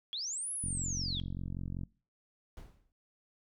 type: linear two-way sweep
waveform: sine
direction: up then down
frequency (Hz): 3215 to 11000 to 3215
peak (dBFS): -35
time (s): 0.13-1.2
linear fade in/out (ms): 0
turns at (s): 0.53
type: click train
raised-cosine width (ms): 5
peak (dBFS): -27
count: 55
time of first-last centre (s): 0.64-1.835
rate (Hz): 45.2
type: noise with exponential decay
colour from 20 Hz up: brown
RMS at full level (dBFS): -42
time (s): 2.57-2.92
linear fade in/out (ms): 1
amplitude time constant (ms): 76
effects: noise-tail reverb RT60 0.4 s tail -24 dB re dry